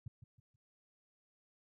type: tone with echo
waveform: sine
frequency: 116.54 Hz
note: A#2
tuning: in tune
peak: -40 dBFS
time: 0.06-0.08 s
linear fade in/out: 5 ms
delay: 160 ms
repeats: 3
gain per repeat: -10 dB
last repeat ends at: 0.56 s
effects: none